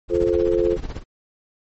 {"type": "noise with tremolo", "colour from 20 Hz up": "brown", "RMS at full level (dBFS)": -26, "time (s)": [0.08, 1.04], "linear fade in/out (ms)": 50, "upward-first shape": "sine", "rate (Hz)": 16, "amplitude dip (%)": 80}
{"type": "chord", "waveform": "sine", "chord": "F major", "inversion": "none", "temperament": "just", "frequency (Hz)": [349.2, 436.5, 523.8], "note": ["F4", "A4", "C5"], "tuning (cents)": [0, -14, 2], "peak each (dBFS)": [-19, -20, -24], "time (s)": [0.09, 0.78], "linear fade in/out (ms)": 50}
{"effects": ["MP3 32 kbps"]}